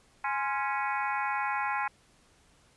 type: harmonic tone with a mistuned harmonic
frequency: 277.2 Hz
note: C#4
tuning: in tune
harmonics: 3 / 4 / 5 / 6 / 7 / 8 / 9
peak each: -32 / -34 / -36 / -38 / -39 / -40 / -41 dBFS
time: 0.24-1.88 s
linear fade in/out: 5 ms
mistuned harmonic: 4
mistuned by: -100 cents
effects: pink hiss -63 dBFS RMS until 2.76 s + resampled to 24000 Hz